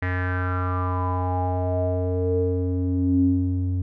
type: tone with low-pass filter sweep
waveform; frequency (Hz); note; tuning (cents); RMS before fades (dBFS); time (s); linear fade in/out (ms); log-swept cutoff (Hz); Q
square; 91; F#2; -28; -23; 0.02-3.82; 5; 1900 to 190; 7
effects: none